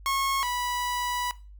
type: tone pair in turn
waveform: sawtooth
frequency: 1090 / 982.1 Hz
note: C#6 / B5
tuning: -29 / -10 cents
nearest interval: major second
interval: 181 cents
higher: first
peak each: -21 / -24 dBFS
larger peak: first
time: 0.06-0.43 / 0.43-1.31 s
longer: second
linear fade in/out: 0 ms
effects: noise-tail reverb RT60 0.3 s tail -17 dB re dry + added 50 Hz sine -44 dBFS peak until 1.59 s